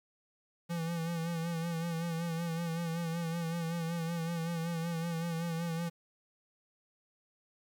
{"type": "tone with vibrato", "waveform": "square", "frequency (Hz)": 167.1, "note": "E3", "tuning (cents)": 24, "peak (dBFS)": -34, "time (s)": [0.69, 5.9], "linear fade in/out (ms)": 20, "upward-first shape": "sine", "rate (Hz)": 5.3, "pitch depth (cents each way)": 48, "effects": ["10-bit"]}